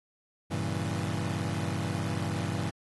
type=chord; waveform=30% pulse; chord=G diminished seventh; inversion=none; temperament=equal; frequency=98 / 116.54 / 138.59 / 164.81 Hz; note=G2 / Bb2 / Db3 / Fb3; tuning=0 / 0 / 0 / 0 cents; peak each=-31 / -34 / -34 / -32 dBFS; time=0.5-2.71 s; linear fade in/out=20 ms; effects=AAC 32 kbps